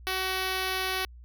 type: tone with notch filter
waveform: 5% pulse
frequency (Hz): 376.3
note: F#4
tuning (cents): +29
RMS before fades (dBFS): -30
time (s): 0.07-1.05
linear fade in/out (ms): 0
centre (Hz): 7800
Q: 1.7
effects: added 60 Hz sine -45 dBFS peak until 1.24 s